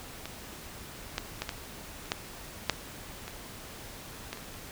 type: clicks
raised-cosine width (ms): 0.2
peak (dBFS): -19 / -12 / -14 / -15 / -29 / -10 / -6 / -22 / -18 / -29 / -30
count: 11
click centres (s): 0.256 / 1.181 / 1.42 / 1.492 / 2.057 / 2.119 / 2.697 / 3.28 / 4.33 / 4.373 / 4.541
effects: pink hiss -45 dBFS RMS until 4.71 s

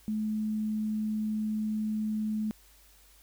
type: tone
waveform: sine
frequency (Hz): 215.1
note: A3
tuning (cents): -39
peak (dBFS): -28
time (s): 0.08-2.51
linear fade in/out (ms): 0
effects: added 50 Hz sine -60 dBFS peak until 3.22 s + white hiss -60 dBFS RMS until 3.22 s

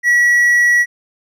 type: tone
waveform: triangle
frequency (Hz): 1931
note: B6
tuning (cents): -39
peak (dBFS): -7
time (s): 0.03-0.86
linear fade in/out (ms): 50
effects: none

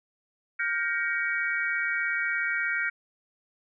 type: chord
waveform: sine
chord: G half-diminished seventh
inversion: third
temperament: just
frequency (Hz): 1411.2 / 1568 / 1881.6 / 2258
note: F6 / G6 / Bb6 / Db7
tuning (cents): +18 / 0 / +16 / +31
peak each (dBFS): -31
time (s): 0.59-2.9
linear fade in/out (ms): 10
effects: none

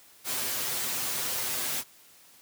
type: noise with comb filter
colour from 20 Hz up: white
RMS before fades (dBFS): -31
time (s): 0.24-1.84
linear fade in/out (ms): 50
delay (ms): 7.9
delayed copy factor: +0.9
effects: white hiss -56 dBFS RMS until 2.41 s + high-pass 80 Hz 12 dB/octave

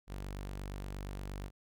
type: tone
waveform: sawtooth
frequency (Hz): 48.52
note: G1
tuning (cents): -17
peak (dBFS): -36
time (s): 0.07-1.51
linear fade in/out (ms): 50
effects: none

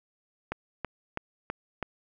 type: click train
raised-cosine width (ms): 0.5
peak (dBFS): -16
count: 5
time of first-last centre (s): 0.52-1.827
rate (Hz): 3.06
effects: none

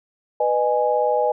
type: chord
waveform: sine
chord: G# minor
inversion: first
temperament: equal with one note detuned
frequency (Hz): 493.9 / 611.6 / 830.6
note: B4 / D#5 / G#5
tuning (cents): 0 / -30 / 0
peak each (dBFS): -21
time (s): 0.4-1.32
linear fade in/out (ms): 5
effects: none

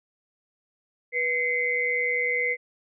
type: tone cluster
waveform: sine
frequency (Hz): 489.9 / 2060 / 2218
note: B4 / C7 / C#7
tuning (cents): -14 / -28 / 0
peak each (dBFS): -30 / -24 / -31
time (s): 1.12-2.57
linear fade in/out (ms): 50
effects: none

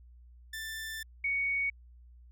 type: tone pair in turn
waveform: sawtooth / sine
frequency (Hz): 1772 / 2232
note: A6 / C#7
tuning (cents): +12 / +11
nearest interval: major third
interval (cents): 399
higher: second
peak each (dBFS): -34 / -28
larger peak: second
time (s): 0.53-1.03 / 1.24-1.7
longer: first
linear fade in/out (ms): 5
effects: added 60 Hz sine -52 dBFS peak until 2.31 s

